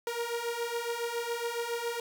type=beating tone pair; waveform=sawtooth; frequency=466.2 / 473.4 Hz; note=A#4 / A#4; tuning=0 / +27 cents; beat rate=7.2 Hz; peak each=-32 / -30 dBFS; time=0.07-2 s; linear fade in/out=2 ms; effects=none